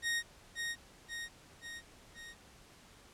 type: tone with echo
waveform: sawtooth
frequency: 1864.7 Hz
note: A#6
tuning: in tune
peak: -28 dBFS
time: 0.02-0.23 s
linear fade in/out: 50 ms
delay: 530 ms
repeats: 4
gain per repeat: -4 dB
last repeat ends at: 2.35 s
effects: pink hiss -59 dBFS RMS until 3.13 s + low-pass 10000 Hz 12 dB/octave